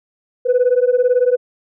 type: beating tone pair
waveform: sine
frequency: 487.8 / 505.8 Hz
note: B4 / B4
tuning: -21 / +41 cents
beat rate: 18 Hz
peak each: -13 dBFS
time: 0.45-1.37 s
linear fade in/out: 20 ms
effects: tanh soft clip ceiling -7 dBFS